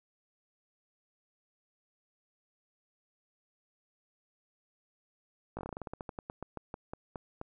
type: slowing click train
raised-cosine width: 1 ms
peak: -25 dBFS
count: 21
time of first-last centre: 5.57-7.414 s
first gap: 18 ms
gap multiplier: 1.15
effects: none